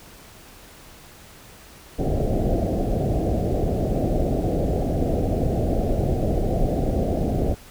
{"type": "low-pass noise", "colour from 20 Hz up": "pink", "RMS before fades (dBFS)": -22, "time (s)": [1.98, 7.55], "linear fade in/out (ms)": 20, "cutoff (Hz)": 750, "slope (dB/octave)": 96, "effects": ["pink hiss -46 dBFS RMS until 7.7 s"]}